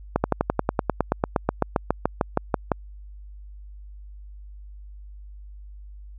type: slowing click train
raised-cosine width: 1 ms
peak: -5 dBFS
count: 22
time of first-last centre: 0.16-2.718 s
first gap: 80 ms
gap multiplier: 1.04
effects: added 50 Hz sine -39 dBFS peak until 6.18 s